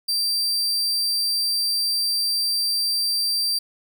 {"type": "tone", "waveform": "40% pulse", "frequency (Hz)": 4698, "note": "D8", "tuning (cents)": 0, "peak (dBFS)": -19, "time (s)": [0.08, 3.59], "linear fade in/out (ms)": 10, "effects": []}